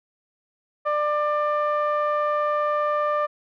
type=tone with low-pass filter; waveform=sawtooth; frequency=595 Hz; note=D5; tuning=22 cents sharp; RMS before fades=-23 dBFS; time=0.85-3.27 s; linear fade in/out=20 ms; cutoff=1300 Hz; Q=2.5; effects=none